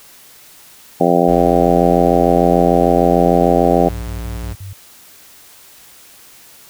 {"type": "harmonic tone", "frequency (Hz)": 86.7, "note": "F2", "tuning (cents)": -12, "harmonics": [2, 3, 4, 5, 6, 7, 8, 9], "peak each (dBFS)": [-18, -18, -18, -18, -18, -18, -18, -18], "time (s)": [1, 3.89], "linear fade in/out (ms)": 10}
{"type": "tone", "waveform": "square", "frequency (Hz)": 58.27, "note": "A#1", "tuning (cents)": 0, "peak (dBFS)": -24, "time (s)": [1.27, 4.54], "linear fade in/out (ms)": 20}
{"type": "tone bursts", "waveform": "sine", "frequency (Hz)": 97.4, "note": "G2", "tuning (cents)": -11, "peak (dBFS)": -27, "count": 5, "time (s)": [3.89, 4.732], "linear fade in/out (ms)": 5, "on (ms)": 130, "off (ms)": 48}
{"effects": ["white hiss -43 dBFS RMS until 6.69 s"]}